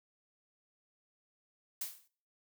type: noise with exponential decay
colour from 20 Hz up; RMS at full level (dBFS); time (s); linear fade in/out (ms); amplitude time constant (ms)
blue; -35; 1.81-2.08; 5; 58
effects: noise-tail reverb RT60 0.5 s tail -23 dB re dry